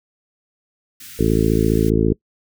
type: band-stop noise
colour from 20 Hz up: white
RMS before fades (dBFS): -38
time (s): 1-1.9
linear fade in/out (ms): 5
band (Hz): 290 to 1400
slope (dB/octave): 48
type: harmonic tone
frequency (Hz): 54.8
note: A1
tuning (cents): -6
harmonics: 1 / 2 / 3 / 4 / 5 / 6 / 7 / 8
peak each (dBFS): -22 / -22 / -22 / -22 / -22 / -22 / -22 / -22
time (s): 1.19-2.13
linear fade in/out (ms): 5
effects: noise-tail reverb RT60 0.1 s tail -23 dB re dry